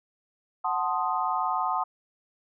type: chord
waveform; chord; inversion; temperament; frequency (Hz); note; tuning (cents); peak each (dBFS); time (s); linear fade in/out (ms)
sine; F# diminished seventh; none; equal; 740 / 880 / 1046.5 / 1244.5; F#5 / A5 / C6 / Eb6; 0 / 0 / 0 / 0; -30; 0.64-1.84; 10
effects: none